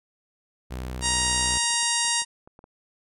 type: tone with pitch glide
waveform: sawtooth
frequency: 63 to 62.17 Hz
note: B1 to B1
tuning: +35 to +12 cents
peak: -27 dBFS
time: 0.7-1.59 s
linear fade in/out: 20 ms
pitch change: -23 cents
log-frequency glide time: 1.03-1.17 s
type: harmonic tone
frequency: 940 Hz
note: A#5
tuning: 14 cents sharp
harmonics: 1 / 2 / 3 / 4 / 5 / 6 / 7 / 8 / 9 / 10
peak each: -31 / -31 / -31 / -31 / -31 / -31 / -31 / -31 / -31 / -31 dBFS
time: 1.01-2.25 s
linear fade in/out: 50 ms
type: clicks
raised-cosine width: 1 ms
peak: -34 dBFS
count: 12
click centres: 1.401 / 1.438 / 1.637 / 1.706 / 1.739 / 1.831 / 2.051 / 2.082 / 2.22 / 2.475 / 2.591 / 2.641 s
effects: none